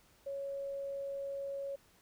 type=tone; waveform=sine; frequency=554.4 Hz; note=C#5; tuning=in tune; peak=-37 dBFS; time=0.26-1.76 s; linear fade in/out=10 ms; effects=pink hiss -66 dBFS RMS until 2.01 s